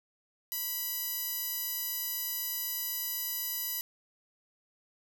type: tone with band-pass filter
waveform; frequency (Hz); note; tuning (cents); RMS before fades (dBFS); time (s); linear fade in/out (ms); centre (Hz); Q
10% pulse; 988; B5; 0; -35; 0.52-3.81; 0; 12000; 3.6
effects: none